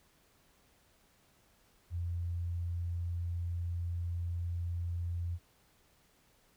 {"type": "tone", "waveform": "sine", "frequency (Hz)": 86.3, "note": "F2", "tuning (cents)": -20, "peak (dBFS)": -33, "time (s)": [1.9, 5.39], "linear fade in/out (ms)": 50, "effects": ["pink hiss -68 dBFS RMS until 6.56 s"]}